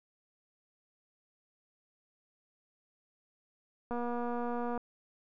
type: click train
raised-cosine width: 1 ms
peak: -24 dBFS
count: 209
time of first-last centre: 3.91-4.777 s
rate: 240 Hz
effects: none